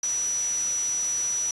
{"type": "tone in noise", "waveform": "sine", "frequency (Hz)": 5890, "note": "F#8", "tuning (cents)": -9, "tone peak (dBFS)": -24, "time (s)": [0.03, 1.51], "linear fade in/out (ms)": 2, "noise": "white", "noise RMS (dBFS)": -37, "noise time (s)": [0.03, 1.51], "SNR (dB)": 10, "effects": ["resampled to 24000 Hz"]}